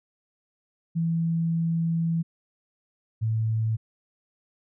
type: tone pair in turn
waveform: sine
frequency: 165.6 / 111.1 Hz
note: E3 / A2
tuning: +8 / +17 cents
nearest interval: perfect fifth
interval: 691 cents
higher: first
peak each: -22 dBFS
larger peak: neither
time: 0.95-2.23 / 3.21-3.77 s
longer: first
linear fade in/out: 20 ms
effects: none